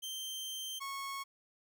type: tone pair in turn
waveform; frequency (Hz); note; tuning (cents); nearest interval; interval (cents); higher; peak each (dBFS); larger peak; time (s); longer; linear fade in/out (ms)
sawtooth; 3136 / 1099.2; G7 / C#6; 0 / -15; octave + tritone; 1815; first; -36 / -35; second; 0.02-0.8 / 0.8-1.24; first; 20
effects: none